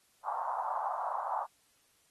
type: band-pass noise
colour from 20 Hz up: white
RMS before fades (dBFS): -35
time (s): 0.23-1.47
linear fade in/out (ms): 50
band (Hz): 700 to 1100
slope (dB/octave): 48
effects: white hiss -69 dBFS RMS until 2.1 s + AAC 32 kbps